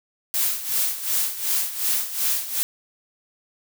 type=noise with tremolo; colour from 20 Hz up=blue; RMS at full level=-21 dBFS; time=0.34-2.63 s; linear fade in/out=0 ms; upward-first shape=sine; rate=2.7 Hz; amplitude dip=75%; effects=none